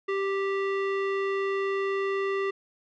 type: tone with low-pass filter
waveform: square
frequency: 392 Hz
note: G4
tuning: in tune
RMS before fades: -28 dBFS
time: 0.08-2.51 s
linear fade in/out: 10 ms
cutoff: 2300 Hz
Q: 1.6
effects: none